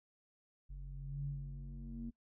square tone with low-pass filter sweep, 46.25 Hz, F#1, in tune, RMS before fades -44 dBFS, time 0.69-2.11 s, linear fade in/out 20 ms, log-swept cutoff 100 to 240 Hz, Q 8.7, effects noise-tail reverb RT60 0.1 s tail -25 dB re dry

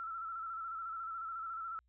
sine tone with vibrato, 1334 Hz, E6, 20 cents sharp, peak -39 dBFS, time 0-1.79 s, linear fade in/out 0 ms, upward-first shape square, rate 14 Hz, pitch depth 37 cents each way, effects added 60 Hz sine -70 dBFS peak until 1.88 s

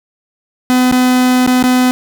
45% pulse tone with dropouts, 252.3 Hz, B3, 37 cents sharp, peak -8 dBFS, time 0.7-1.91 s, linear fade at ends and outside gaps 0 ms, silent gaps 0.914-0.924 / 1.464-1.475 / 1.627-1.639 s, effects none

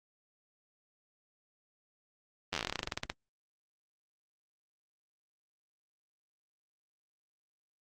slowing click train, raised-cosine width 0.2 ms, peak -15 dBFS, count 20, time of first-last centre 2.53-3.099 s, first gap 10 ms, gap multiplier 1.11, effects Opus 24 kbps

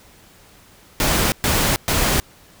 pink noise bursts, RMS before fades -18 dBFS, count 3, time 1-2.2 s, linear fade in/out 0 ms, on 320 ms, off 120 ms, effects pink hiss -49 dBFS RMS until 2.6 s

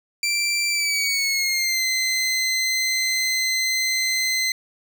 20% pulse tone with pitch glide, 2349 to 2057 Hz, D7 to C7, 0 to -30 cents, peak -15 dBFS, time 0.23-4.52 s, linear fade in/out 2 ms, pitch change -230 cents, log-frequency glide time 0.69-1.85 s, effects none

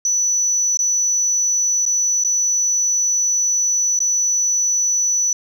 sine tone with dropouts, 5950 Hz, F#8, 9 cents sharp, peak -14 dBFS, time 0.05-5.33 s, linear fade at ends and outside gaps 2 ms, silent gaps 0.772-0.79 / 1.854-1.862 / 2.238-2.247 / 3.991-4.003 s, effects tanh soft clip ceiling -10 dBFS + 9-bit

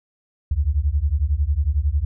sine beating tone pair, 67.4 / 78.4 Hz, C#2 / D#2, -48 / +14 cents, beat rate 11 Hz, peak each -20 dBFS, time 0.51-2.05 s, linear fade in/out 5 ms, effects none

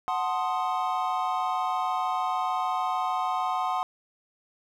triangle chord, F# diminished seventh, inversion none, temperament equal, 740 / 880 / 1046.5 / 1244.5 Hz, F#5 / A5 / C6 / Eb6, 0 / 0 / 0 / 0 cents, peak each -27 / -32 / -28 / -31 dBFS, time 0.08-3.83 s, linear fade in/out 0 ms, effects none

